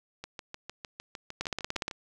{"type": "two click trains", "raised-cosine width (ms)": 0.2, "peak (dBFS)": [-22, -14], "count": [12, 9], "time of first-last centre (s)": [[0.24, 1.912], [1.41, 1.881]], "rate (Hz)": [6.58, 17], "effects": []}